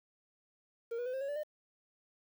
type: tone with pitch steps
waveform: triangle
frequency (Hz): 464.6 / 485.4 / 507.2 / 530 / 553.8 / 578.6 / 604.6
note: A#4 / B4 / B4 / C5 / C#5 / D5 / D#5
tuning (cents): -6 / -30 / +46 / +22 / -2 / -26 / -50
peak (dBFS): -33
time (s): 0.91-1.435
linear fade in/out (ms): 10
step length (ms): 75
effects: 10-bit